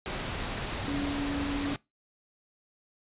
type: tone in noise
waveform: sine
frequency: 283.8 Hz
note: C#4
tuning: 41 cents sharp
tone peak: -30 dBFS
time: 0.88-1.74 s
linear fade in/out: 0 ms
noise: pink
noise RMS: -34 dBFS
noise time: 0.06-1.76 s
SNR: +1 dB
effects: noise-tail reverb RT60 0.2 s tail -22 dB re dry + resampled to 8000 Hz